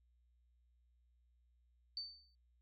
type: tone with exponential decay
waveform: sine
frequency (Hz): 4559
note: C#8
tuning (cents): +48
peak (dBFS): -38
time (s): 1.97-2.35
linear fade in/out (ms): 1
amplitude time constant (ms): 81
effects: added 60 Hz sine -70 dBFS peak until 2.61 s